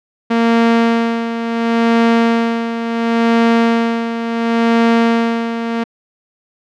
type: tone with tremolo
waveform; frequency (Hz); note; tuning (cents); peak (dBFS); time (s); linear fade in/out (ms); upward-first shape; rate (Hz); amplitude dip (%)
sawtooth; 230.8; A#3; -17; -5; 0.3-5.84; 10; sine; 0.71; 65
effects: low-pass 3000 Hz 12 dB/octave